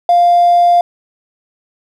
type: tone with hard clipping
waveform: triangle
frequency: 698.5 Hz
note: F5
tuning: in tune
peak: -6 dBFS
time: 0.09-0.81 s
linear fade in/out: 2 ms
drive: 3 dB
effects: none